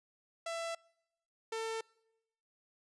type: tone pair in turn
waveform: sawtooth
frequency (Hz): 667 / 448.3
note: E5 / A4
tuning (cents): +20 / +32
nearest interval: perfect fifth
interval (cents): 688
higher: first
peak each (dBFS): -33 / -32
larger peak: second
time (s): 0.46-0.75 / 1.52-1.81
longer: neither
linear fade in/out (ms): 5
effects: noise-tail reverb RT60 0.9 s tail -26 dB re dry + resampled to 22050 Hz